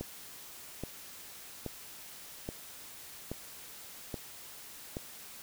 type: click train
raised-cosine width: 2 ms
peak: -23 dBFS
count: 7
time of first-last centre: 0.01-4.969 s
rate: 1.21 Hz
effects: white hiss -49 dBFS RMS until 5.42 s